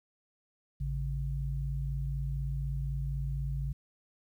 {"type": "tone pair together", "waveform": "sine", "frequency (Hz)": [54.56, 138.59], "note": ["A1", "C#3"], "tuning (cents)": [-14, 0], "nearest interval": "octave + major third", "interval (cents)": 1614, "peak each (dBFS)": [-33, -34], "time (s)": [0.8, 3.73], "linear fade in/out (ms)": 10, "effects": ["11-bit"]}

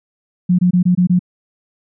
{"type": "tone bursts", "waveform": "sine", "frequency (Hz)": 179.3, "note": "F3", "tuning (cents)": 46, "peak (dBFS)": -9, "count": 6, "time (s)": [0.49, 1.193], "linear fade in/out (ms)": 10, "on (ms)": 98, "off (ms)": 23, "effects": []}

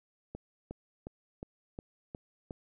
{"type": "click train", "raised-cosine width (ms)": 2, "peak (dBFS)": -27, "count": 7, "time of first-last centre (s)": [0.35, 2.508], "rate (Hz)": 2.78, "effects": []}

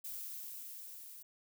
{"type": "noise with level ramp", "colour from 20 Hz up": "violet", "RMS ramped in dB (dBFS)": [-43, -52], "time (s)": [0.04, 1.23], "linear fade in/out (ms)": 10, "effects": []}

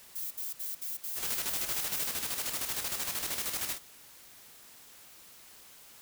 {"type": "noise bursts", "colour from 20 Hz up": "violet", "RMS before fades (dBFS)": -37, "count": 9, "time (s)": [0.15, 2.078], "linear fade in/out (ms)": 10, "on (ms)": 160, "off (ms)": 61}
{"type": "noise with tremolo", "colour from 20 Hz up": "white", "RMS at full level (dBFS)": -33, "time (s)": [1.15, 3.79], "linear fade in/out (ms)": 50, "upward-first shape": "square", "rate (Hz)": 13, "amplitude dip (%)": 50}
{"effects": ["white hiss -54 dBFS RMS until 6.01 s"]}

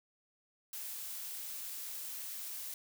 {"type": "noise", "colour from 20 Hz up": "blue", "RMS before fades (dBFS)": -43, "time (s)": [0.73, 2.74], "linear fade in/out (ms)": 2, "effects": []}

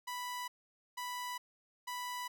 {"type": "tone bursts", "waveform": "sawtooth", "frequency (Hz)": 987.8, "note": "B5", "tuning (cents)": 0, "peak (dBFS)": -35, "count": 3, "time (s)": [0.07, 2.28], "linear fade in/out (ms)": 10, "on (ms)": 410, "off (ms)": 490, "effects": []}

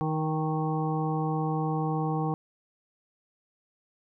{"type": "harmonic tone with a mistuned harmonic", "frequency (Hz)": 156.8, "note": "D#3", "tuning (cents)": 14, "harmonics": [1, 2, 3, 5, 6, 7], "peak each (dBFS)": [-28, -33, -35, -33, -41, -38], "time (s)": [0.01, 2.34], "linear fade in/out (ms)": 0, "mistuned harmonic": 6, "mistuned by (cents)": -41, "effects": []}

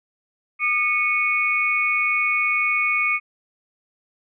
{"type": "tone cluster", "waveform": "sine", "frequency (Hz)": [1215, 2209, 2469], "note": ["D#6", "C#7", "D#7"], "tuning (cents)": [-42, -7, -14], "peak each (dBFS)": [-26, -20, -23], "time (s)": [0.59, 3.2], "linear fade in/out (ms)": 50, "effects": []}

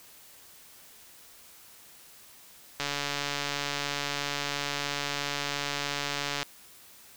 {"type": "click train", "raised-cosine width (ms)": 0.2, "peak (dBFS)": -13, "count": 520, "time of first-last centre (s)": [2.8, 6.429], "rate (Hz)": 143, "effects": ["white hiss -53 dBFS RMS until 7.16 s"]}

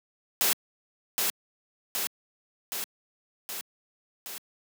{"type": "noise with echo", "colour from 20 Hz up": "white", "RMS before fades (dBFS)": -24, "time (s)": [0.41, 0.53], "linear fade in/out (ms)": 0, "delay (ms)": 770, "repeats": 5, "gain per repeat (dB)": -3, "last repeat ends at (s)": 4.38, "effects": ["high-pass 200 Hz 12 dB/octave"]}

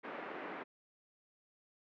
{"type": "band-pass noise", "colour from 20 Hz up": "pink", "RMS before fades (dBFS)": -45, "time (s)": [0.03, 0.64], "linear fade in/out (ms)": 20, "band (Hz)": [260, 2200], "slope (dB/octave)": 24, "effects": []}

